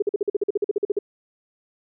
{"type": "tone bursts", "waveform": "sine", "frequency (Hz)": 408.1, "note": "G#4", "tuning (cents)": -30, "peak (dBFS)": -17, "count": 15, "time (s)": [0, 0.989], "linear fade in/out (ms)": 5, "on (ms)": 23, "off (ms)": 46, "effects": []}